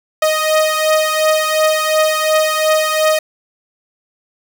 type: beating tone pair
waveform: sawtooth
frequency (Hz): 622.3 / 625.1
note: D#5 / D#5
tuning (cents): 0 / +8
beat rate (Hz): 2.8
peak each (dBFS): -10 / -13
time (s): 0.22-3.19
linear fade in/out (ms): 5
effects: none